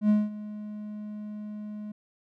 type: tone with ADSR envelope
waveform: triangle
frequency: 210.5 Hz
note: G#3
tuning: 24 cents sharp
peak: -15 dBFS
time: 0.01-1.92 s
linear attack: 84 ms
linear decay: 200 ms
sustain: -18 dB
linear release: 6 ms
effects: none